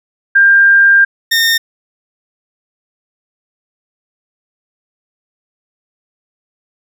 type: tone pair in turn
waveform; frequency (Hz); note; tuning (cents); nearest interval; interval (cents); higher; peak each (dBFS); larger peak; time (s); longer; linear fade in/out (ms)
sine / 20% pulse; 1596 / 1828.1; G6 / A#6; +31 / -34; major second; 235; second; -4; neither; 0.35-1.05 / 1.31-1.58; first; 10
effects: none